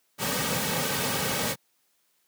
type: noise with comb filter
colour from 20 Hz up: pink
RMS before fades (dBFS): -27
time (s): 0.18-1.56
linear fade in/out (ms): 50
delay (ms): 2.9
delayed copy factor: -0.65
effects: white hiss -70 dBFS RMS until 2.27 s + high-pass 150 Hz 12 dB/octave